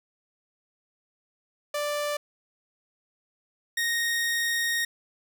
sawtooth tone pair in turn, 588 / 1862.5 Hz, D5 / A#6, +2 / -2 cents, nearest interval octave + minor sixth, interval 1996 cents, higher second, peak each -23 / -21 dBFS, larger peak second, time 1.74-2.17 / 3.77-4.85 s, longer second, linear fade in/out 5 ms, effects none

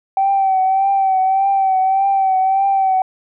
sine tone with vibrato, 771 Hz, G5, 29 cents flat, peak -11 dBFS, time 0.17-3.02 s, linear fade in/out 2 ms, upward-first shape triangle, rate 1.7 Hz, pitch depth 45 cents each way, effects tanh soft clip ceiling -7 dBFS

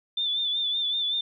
sine tone with vibrato, 3531 Hz, A7, 5 cents sharp, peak -24 dBFS, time 0.17-1.21 s, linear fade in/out 5 ms, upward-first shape sine, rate 5.3 Hz, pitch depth 48 cents each way, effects none

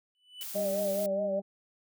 triangle tone with exponential growth, 2984 Hz, F#7, 14 cents sharp, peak -35 dBFS, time 0.15-0.43 s, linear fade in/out 0 ms, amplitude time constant 59 ms
blue noise, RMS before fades -40 dBFS, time 0.41-1.06 s, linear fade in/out 0 ms
harmonic tone, 196.5 Hz, G3, 4 cents sharp, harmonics 1 / 2 / 3 / 4, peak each -37 / -43 / -47 / -49 dBFS, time 0.54-1.42 s, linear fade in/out 20 ms
sine tone with vibrato, 600 Hz, D5, 37 cents sharp, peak -28 dBFS, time 0.55-1.4 s, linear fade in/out 10 ms, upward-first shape sine, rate 4.8 Hz, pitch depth 68 cents each way
effects none

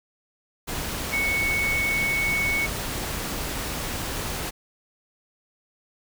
sine tone in noise, 2217 Hz, C#7, in tune, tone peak -22 dBFS, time 1.12-2.67 s, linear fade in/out 20 ms, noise pink, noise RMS -30 dBFS, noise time 0.67-4.51 s, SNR +5 dB, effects none

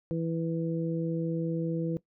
harmonic tone, 164.81 Hz, E3, in tune, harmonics 1 / 2 / 3, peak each -30 / -33 / -35 dBFS, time 0.11-1.97 s, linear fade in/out 0 ms, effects noise-tail reverb RT60 0.1 s tail -18 dB re dry

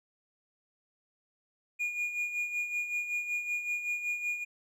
triangle tone with tremolo, 2436 Hz, D#7, 37 cents flat, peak -27 dBFS, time 1.79-4.45 s, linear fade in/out 20 ms, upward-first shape sine, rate 5.3 Hz, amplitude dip 60%, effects none

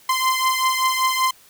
sawtooth beating tone pair, 1036 / 1041.2 Hz, C6 / C6, -17 / -9 cents, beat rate 5.2 Hz, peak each -16 / -18 dBFS, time 0.09-1.31 s, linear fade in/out 5 ms, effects white hiss -51 dBFS RMS until 1.49 s

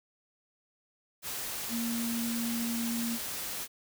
sine tone in noise, 233.1 Hz, A#3, in tune, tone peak -31 dBFS, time 1.69-3.19 s, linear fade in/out 50 ms, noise white, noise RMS -37 dBFS, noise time 1.22-3.68 s, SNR +3 dB, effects none

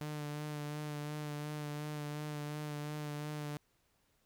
sawtooth tone with vibrato, 149.1 Hz, D3, 27 cents sharp, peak -35 dBFS, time 0.01-3.57 s, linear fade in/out 0 ms, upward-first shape sine, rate 2.8 Hz, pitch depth 22 cents each way, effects pink hiss -75 dBFS RMS until 4.25 s

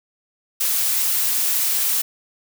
blue noise, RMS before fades -20 dBFS, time 0.6-2.02 s, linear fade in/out 10 ms, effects none

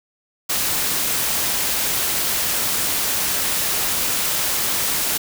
white noise, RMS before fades -21 dBFS, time 0.49-5.18 s, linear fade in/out 10 ms, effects none

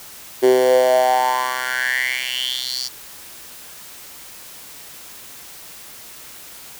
10% pulse tone with high-pass filter sweep, 127.2 Hz, C3, 48 cents flat, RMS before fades -18 dBFS, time 0.42-2.89 s, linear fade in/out 20 ms, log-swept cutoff 360 to 5000 Hz, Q 6.5, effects white hiss -39 dBFS RMS until 6.79 s

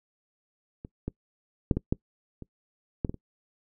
clicks, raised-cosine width 3 ms, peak -26 / -18 / -8 / -14 / -11 / -27 / -12 / -19 / -27 dBFS, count 9, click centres 0.849 / 1.08 / 1.712 / 1.77 / 1.925 / 2.423 / 3.048 / 3.095 / 3.143 s, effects noise-tail reverb RT60 0.1 s tail -23 dB re dry

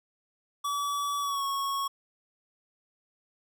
square tone with pitch glide, 1145 to 1103.4 Hz, D6 to C#6, -44 to -8 cents, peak -29 dBFS, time 0.64-1.88 s, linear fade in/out 10 ms, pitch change -64 cents, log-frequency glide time 1.2-1.44 s, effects none

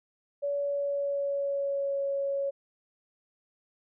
sine tone with pitch glide, 569 to 555.4 Hz, C#5 to C#5, +45 to +3 cents, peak -27 dBFS, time 0.42-2.51 s, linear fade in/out 20 ms, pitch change -42 cents, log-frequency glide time 0.56-2 s, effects none

